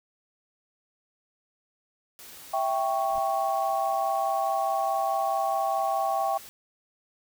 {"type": "noise", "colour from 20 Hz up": "white", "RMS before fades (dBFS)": -46, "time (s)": [2.19, 6.49], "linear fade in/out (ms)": 0}
{"type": "chord", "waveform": "sine", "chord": "C# diminished", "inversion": "first", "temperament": "equal", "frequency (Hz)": [659.3, 784, 1108.7], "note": ["E5", "G5", "C#6"], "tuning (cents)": [0, 0, 0], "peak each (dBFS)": [-29, -26, -31], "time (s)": [2.53, 6.38], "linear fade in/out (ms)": 10}
{"type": "noise with exponential growth", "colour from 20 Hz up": "brown", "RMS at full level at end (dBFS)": -38, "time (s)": [3.05, 3.19], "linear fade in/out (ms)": 0, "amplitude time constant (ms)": 29}
{"effects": []}